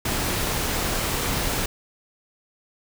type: noise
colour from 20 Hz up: pink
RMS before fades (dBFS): -25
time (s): 0.05-1.66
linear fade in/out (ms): 5
effects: none